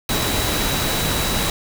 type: tone in noise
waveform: sine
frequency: 3900 Hz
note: B7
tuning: 23 cents flat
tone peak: -28 dBFS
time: 0.09-1.5 s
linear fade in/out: 2 ms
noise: pink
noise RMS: -21 dBFS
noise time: 0.09-1.5 s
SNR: -10 dB
effects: none